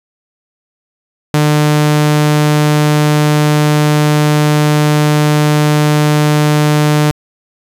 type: tone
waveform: sawtooth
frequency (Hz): 150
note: D3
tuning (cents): +37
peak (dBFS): -4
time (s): 1.34-7.11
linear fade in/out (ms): 0
effects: resampled to 32000 Hz